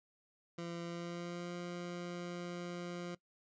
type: tone with pitch glide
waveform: 20% pulse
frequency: 170.6 to 175.29 Hz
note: F3 to F3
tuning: -40 to +7 cents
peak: -36 dBFS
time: 0.58-3.15 s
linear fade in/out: 5 ms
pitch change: +47 cents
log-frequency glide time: 0.83-1.53 s
effects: noise-tail reverb RT60 0.1 s tail -20 dB re dry + resampled to 16000 Hz